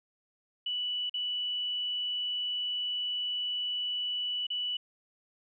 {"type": "tone with dropouts", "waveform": "sine", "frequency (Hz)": 2960, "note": "F#7", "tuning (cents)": 0, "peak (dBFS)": -30, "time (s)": [0.66, 4.77], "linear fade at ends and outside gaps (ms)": 5, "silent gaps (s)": [[1.096, 1.14], [4.468, 4.502]], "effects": []}